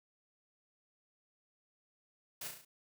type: noise with echo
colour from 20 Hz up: white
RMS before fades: -43 dBFS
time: 2.41-2.48 s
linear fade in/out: 5 ms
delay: 34 ms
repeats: 5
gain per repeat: -4 dB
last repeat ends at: 2.65 s
effects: none